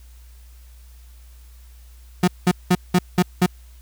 35% pulse tone bursts, 180 Hz, F#3, 47 cents flat, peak -11 dBFS, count 6, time 2.23-3.462 s, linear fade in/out 5 ms, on 47 ms, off 190 ms, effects added 60 Hz sine -42 dBFS peak until 3.81 s + white hiss -56 dBFS RMS until 3.81 s

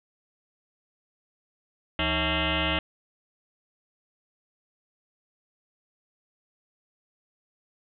sine tone with frequency modulation, 1362 Hz, F6, 44 cents flat, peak -23 dBFS, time 1.99-2.79 s, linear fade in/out 2 ms, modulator 239 Hz, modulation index 7.7, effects none

